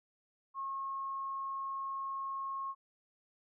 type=tone; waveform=sine; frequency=1085 Hz; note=C#6; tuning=37 cents flat; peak=-36 dBFS; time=0.54-2.75 s; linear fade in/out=50 ms; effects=none